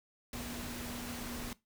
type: tone in noise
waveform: sine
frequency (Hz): 241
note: B3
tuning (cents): -42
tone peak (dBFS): -44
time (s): 0.33-1.53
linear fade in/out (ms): 2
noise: pink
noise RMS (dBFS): -43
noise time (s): 0.33-1.53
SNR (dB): -4
effects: noise-tail reverb RT60 0.2 s tail -19 dB re dry